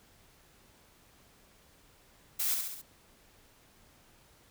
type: noise with echo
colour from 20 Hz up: blue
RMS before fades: -31 dBFS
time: 2.39-2.55 s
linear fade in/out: 10 ms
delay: 67 ms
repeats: 4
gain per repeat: -4 dB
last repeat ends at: 2.818 s
effects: pink hiss -62 dBFS RMS until 4.5 s